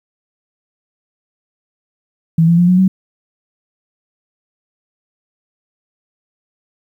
sine tone with pitch steps, 163.7 / 169.57 / 175.65 / 181.95 / 188.48 Hz, E3 / E3 / F3 / F#3 / F#3, -12 / +49 / +10 / -29 / +32 cents, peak -7 dBFS, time 2.38-2.88 s, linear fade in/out 5 ms, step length 100 ms, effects 8-bit

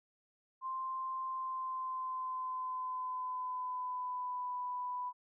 sine tone with pitch glide, 1046.5 to 992.3 Hz, C6 to B5, 0 to +8 cents, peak -36 dBFS, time 0.61-5.13 s, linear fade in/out 50 ms, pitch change -92 cents, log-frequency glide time 1.25-4.55 s, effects none

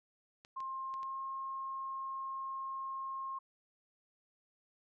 clicks, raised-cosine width 0.2 ms, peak -37 dBFS, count 4, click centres 0.449 / 0.604 / 0.94 / 1.031 s
sine tone with pitch glide, 1061 to 1071.5 Hz, C6 to C6, +24 to +41 cents, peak -38 dBFS, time 0.56-3.39 s, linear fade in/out 10 ms, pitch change +17 cents, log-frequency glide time 0.83-1.21 s
effects none

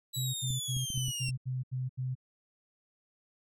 20% pulse linear sweep, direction down, 3948 to 2702 Hz, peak -29 dBFS, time 0.13-1.31 s, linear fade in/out 20 ms
sine tone bursts, 128.5 Hz, C3, 31 cents flat, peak -31 dBFS, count 8, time 0.16-2.153 s, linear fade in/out 20 ms, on 180 ms, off 79 ms
clicks, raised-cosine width 5 ms, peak -29 dBFS, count 6, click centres 0.505 / 0.767 / 0.903 / 0.977 / 1.083 / 1.288 s
effects none

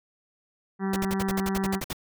harmonic tone, 193.5 Hz, G3, 22 cents flat, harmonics 1 / 2 / 4 / 5 / 6 / 7 / 8 / 9 / 10, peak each -26 / -32 / -38 / -40 / -42 / -43 / -44 / -45 / -46 dBFS, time 0.79-1.81 s, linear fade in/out 50 ms
pink noise bursts, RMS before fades -31 dBFS, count 12, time 0.93-1.931 s, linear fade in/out 5 ms, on 33 ms, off 55 ms
effects none

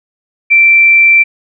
sine tone, 2345 Hz, D7, 3 cents flat, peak -3 dBFS, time 0.5-1.24 s, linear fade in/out 20 ms, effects none

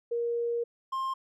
sine / triangle tone pair in turn, 471 / 1059.7 Hz, A#4 / C6, +18 / +22 cents, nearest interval octave + major second, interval 1404 cents, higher second, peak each -27 dBFS, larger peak neither, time 0.11-0.64 / 0.92-1.14 s, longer first, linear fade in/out 10 ms, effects none

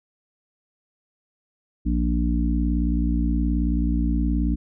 harmonic tone, 58.8 Hz, A#1, 16 cents sharp, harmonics 1 / 3 / 4 / 5, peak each -21 / -27 / -27 / -27 dBFS, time 1.85-4.56 s, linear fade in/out 20 ms, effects none

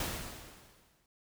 pink noise with exponential decay, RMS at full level -34 dBFS, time 0-1.06 s, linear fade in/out 2 ms, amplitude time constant 230 ms, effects none

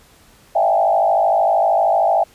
sine tone with frequency modulation, 726 Hz, F#5, 33 cents flat, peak -12 dBFS, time 0.55-2.24 s, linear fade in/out 10 ms, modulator 53.1 Hz, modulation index 2, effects pink hiss -50 dBFS RMS until 2.34 s + resampled to 32000 Hz

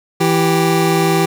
25% pulse tone pair together, 164.81 / 391.5 Hz, E3 / G4, 0 / -2 cents, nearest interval octave + minor third, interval 1498 cents, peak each -11 dBFS, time 0.2-1.26 s, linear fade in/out 10 ms, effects none

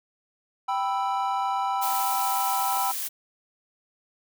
triangle chord, E minor, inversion first, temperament equal, 784 / 987.8 / 1318.5 Hz, G5 / B5 / E6, 0 / 0 / 0 cents, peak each -25 / -26 / -30 dBFS, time 0.68-2.92 s, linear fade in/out 10 ms
blue noise, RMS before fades -31 dBFS, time 1.81-3.09 s, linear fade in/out 20 ms
effects none

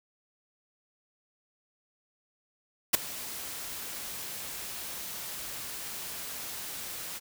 white noise with ADSR envelope, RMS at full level -18 dBFS, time 2.93-7.2 s, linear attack 15 ms, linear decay 9 ms, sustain -21 dB, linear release 30 ms, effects none

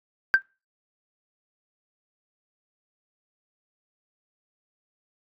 sine tone with exponential decay, 1568 Hz, G6, in tune, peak -8 dBFS, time 0.34-0.42 s, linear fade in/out 0 ms, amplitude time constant 16 ms, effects noise-tail reverb RT60 0.3 s tail -26 dB re dry + tanh soft clip ceiling -9 dBFS

